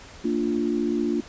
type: chord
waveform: sine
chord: Bb major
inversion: none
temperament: equal with one note detuned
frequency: 229.1 / 293.7 / 349.2 Hz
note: Bb3 / D4 / F4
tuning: -30 / 0 / 0 cents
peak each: -26 dBFS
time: 0.24-1.21 s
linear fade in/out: 10 ms
effects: pink hiss -45 dBFS RMS until 1.28 s + resampled to 16000 Hz